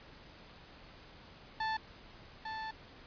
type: tone pair in turn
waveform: 30% pulse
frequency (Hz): 880 / 880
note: A5 / A5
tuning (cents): 0 / 0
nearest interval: unison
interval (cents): 0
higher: neither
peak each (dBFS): -30 / -36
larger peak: first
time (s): 1.6-1.77 / 2.45-2.71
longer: second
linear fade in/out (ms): 5
effects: pink hiss -55 dBFS RMS until 3.06 s + resampled to 11025 Hz